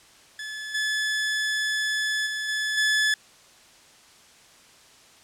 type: tone with level steps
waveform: sawtooth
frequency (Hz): 1723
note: A6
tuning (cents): -37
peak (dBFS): -29 / -20 / -24 / -21 / -16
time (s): 0.39-3.14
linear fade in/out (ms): 2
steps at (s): 0.74 / 2.26 / 2.48 / 2.77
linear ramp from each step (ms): 10
effects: white hiss -53 dBFS RMS until 5.23 s + low-pass 8000 Hz 12 dB/octave